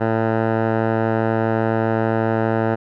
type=tone with low-pass filter; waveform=10% pulse; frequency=112.2 Hz; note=A2; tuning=34 cents sharp; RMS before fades=-19 dBFS; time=0-2.76 s; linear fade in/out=20 ms; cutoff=1200 Hz; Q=1.9; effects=none